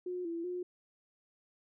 sine tone with pitch steps, 360.6 / 335.6 / 358.8 Hz, F#4 / E4 / F4, -45 / +31 / +47 cents, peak -35 dBFS, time 0.06-0.63 s, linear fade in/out 5 ms, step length 190 ms, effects none

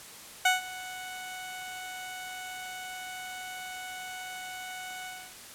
15% pulse tone with ADSR envelope, 740 Hz, F#5, in tune, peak -13 dBFS, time 0.45-5.35 s, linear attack 6 ms, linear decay 150 ms, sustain -19 dB, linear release 280 ms, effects white hiss -47 dBFS RMS until 5.54 s + low-pass 12000 Hz 12 dB/octave

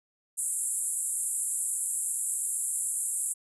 white band-pass noise, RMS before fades -31 dBFS, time 0.37-3.34 s, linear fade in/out 20 ms, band 7500 to 11000 Hz, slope 96 dB/octave, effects none

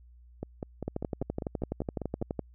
two click trains, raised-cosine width 2 ms, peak -18 / -21 dBFS, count 19 / 10, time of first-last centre 0.88-2.393 / 0.43-2.216 s, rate 11.9 / 5.04 Hz, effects added 60 Hz sine -52 dBFS peak until 2.54 s

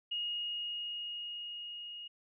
sine tone with level ramp, 2869 Hz, F7, 46 cents sharp, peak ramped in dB -33 to -43 dBFS, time 0.11-2.08 s, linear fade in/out 10 ms, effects none

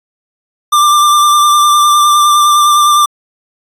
square tone with vibrato, 1185 Hz, D6, 15 cents sharp, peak -6 dBFS, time 0.72-3.06 s, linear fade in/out 10 ms, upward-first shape sine, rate 9.8 Hz, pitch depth 20 cents each way, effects resampled to 32000 Hz

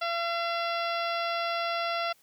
harmonic tone, 680 Hz, F5, 46 cents flat, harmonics 1 / 2 / 3 / 4 / 5 / 6 / 7 / 8, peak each -31 / -32 / -38 / -38 / -40 / -44 / -42 / -48 dBFS, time 0.01-2.13 s, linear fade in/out 10 ms, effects white hiss -63 dBFS RMS until 2.22 s + high-pass 60 Hz 12 dB/octave

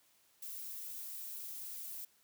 violet noise, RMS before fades -45 dBFS, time 0.42-2.05 s, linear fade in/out 5 ms, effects white hiss -70 dBFS RMS until 2.23 s + high-pass 60 Hz 12 dB/octave

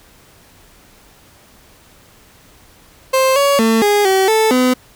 30% pulse tone with pitch steps, 526 / 562 / 224.7 / 412 / 382.4 / 439.6 / 253.1 Hz, C5 / C#5 / A3 / G#4 / G4 / A4 / B3, +9 / +24 / +37 / -14 / -43 / -2 / +43 cents, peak -8 dBFS, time 3.13-4.74 s, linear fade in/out 10 ms, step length 230 ms, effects pink hiss -47 dBFS RMS until 4.95 s

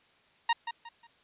sawtooth tone with echo, 932.3 Hz, A#5, in tune, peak -19 dBFS, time 0.49-0.53 s, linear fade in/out 5 ms, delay 180 ms, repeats 3, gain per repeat -10 dB, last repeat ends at 1.07 s, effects white hiss -64 dBFS RMS until 1.23 s + resampled to 8000 Hz

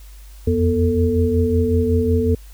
sine tone cluster, 82.6 / 88 / 243 / 445.1 Hz, E2 / F2 / B3 / A4, +4 / +14 / -28 / +20 cents, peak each -22 / -19 / -20 / -19 dBFS, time 0.47-2.35 s, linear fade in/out 5 ms, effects added 50 Hz sine -37 dBFS peak until 2.53 s + white hiss -50 dBFS RMS until 2.53 s

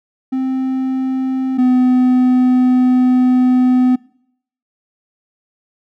triangle tone pair in turn, 261.6 / 252.7 Hz, C4 / B3, 0 / +40 cents, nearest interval minor second, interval 60 cents, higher first, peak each -13 / -7 dBFS, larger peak second, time 0.32-1.58 / 1.58-3.96 s, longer second, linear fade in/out 10 ms, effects noise-tail reverb RT60 0.7 s tail -23 dB re dry

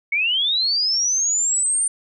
sine linear sweep, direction up, 2181 to 9020 Hz, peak -17 dBFS, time 0.12-1.88 s, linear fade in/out 5 ms, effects none

